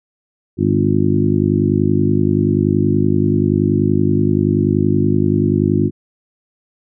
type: harmonic tone with a mistuned harmonic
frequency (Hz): 50.5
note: G#1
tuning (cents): -48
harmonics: 2 / 3 / 4 / 5 / 6 / 7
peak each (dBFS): -19 / -19 / -19 / -19 / -19 / -19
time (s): 0.57-5.91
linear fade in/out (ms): 50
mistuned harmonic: 2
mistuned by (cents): -41
effects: none